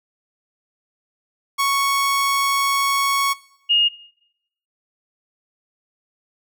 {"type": "tone pair in turn", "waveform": ["sawtooth", "sine"], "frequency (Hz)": [1108.7, 2849], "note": ["C#6", "F7"], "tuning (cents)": [0, 34], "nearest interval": "octave + major third", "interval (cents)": 1634, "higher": "second", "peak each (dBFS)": -13, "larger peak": "neither", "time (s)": [[1.58, 3.34], [3.69, 3.89]], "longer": "first", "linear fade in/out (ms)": 20, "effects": ["noise-tail reverb RT60 0.8 s tail -20 dB re dry"]}